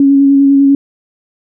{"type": "tone with vibrato", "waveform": "sine", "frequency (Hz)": 277.2, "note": "C#4", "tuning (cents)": 0, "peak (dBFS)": -4, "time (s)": [0, 0.75], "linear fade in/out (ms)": 2, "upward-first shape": "square", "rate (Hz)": 10, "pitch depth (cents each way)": 13, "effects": []}